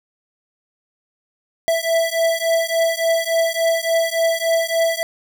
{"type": "beating tone pair", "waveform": "square", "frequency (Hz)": [659.3, 662.8], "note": ["E5", "E5"], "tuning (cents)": [0, 9], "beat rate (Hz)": 3.5, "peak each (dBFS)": [-20, -20], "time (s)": [1.68, 5.03], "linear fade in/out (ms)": 0, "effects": []}